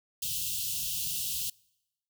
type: band-stop noise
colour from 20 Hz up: white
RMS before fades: -33 dBFS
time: 0.22-1.5 s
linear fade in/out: 5 ms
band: 180 to 2700 Hz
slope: 96 dB/octave
effects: noise-tail reverb RT60 0.9 s tail -26 dB re dry